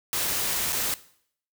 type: noise with dropouts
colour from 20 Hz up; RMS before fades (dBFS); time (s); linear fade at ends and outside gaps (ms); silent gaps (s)
white; -27; 0.13-0.94; 0; 0.724-0.729
effects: noise-tail reverb RT60 0.6 s tail -17 dB re dry